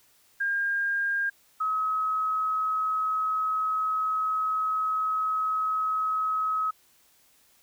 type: tone pair in turn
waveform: sine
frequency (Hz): 1610 / 1277.9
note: G6 / D#6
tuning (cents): +46 / +46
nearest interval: major third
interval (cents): 400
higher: first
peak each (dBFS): -24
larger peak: neither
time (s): 0.4-1.3 / 1.6-6.71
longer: second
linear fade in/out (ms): 10
effects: white hiss -62 dBFS RMS until 7.62 s